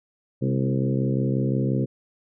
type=harmonic tone with a mistuned harmonic; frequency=65.7 Hz; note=C2; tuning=8 cents sharp; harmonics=2 / 3 / 4 / 5 / 6 / 7 / 8; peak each=-23 / -27 / -29 / -31 / -33 / -34 / -35 dBFS; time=0.41-1.86 s; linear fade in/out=20 ms; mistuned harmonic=3; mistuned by=+46 cents; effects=none